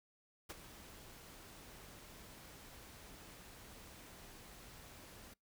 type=noise with ADSR envelope; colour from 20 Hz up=pink; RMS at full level=-45 dBFS; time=0.49-5.34 s; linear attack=13 ms; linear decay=27 ms; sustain=-11 dB; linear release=9 ms; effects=noise-tail reverb RT60 0.2 s tail -26 dB re dry